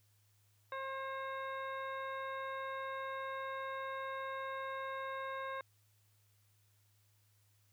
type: harmonic tone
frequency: 535 Hz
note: C5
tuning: 38 cents sharp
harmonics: 1 / 2 / 3 / 4 / 5 / 7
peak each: -44 / -42 / -47 / -52 / -60 / -56 dBFS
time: 0.72-5.61 s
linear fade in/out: 2 ms
effects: added 103 Hz sine -70 dBFS peak until 7.72 s + white hiss -75 dBFS RMS until 7.72 s